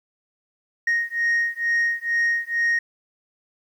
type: beating tone pair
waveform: sine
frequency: 1864.7 / 1866.9 Hz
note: A#6 / A#6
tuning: 0 / +2 cents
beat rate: 2.2 Hz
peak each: -21 dBFS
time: 0.87-2.79 s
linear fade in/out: 5 ms
effects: tanh soft clip ceiling -16 dBFS + 9-bit